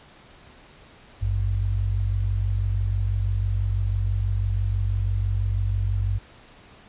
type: tone pair together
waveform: sine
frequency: 51.91 / 98 Hz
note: G#1 / G2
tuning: 0 / 0 cents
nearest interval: major seventh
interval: 1100 cents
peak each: -24 / -23 dBFS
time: 1.21-6.19 s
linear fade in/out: 20 ms
effects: pink hiss -50 dBFS RMS until 6.88 s + resampled to 8000 Hz